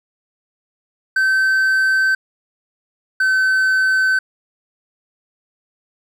triangle tone pair in turn, 1543 / 1529.7 Hz, G6 / G6, -28 / -43 cents, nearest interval unison, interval 15 cents, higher first, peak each -11 dBFS, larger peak neither, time 1.16-2.15 / 3.2-4.19 s, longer neither, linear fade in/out 5 ms, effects none

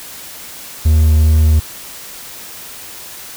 triangle tone with vibrato, 77.78 Hz, D#2, in tune, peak -5 dBFS, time 0.85-1.6 s, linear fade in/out 10 ms, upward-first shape triangle, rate 2.4 Hz, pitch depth 8 cents each way, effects white hiss -32 dBFS RMS until 3.36 s

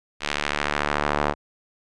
sawtooth tone with band-pass filter sweep, 73.42 Hz, D2, in tune, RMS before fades -25 dBFS, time 0.2-1.35 s, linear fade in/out 50 ms, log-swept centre 2900 to 900 Hz, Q 0.98, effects resampled to 22050 Hz

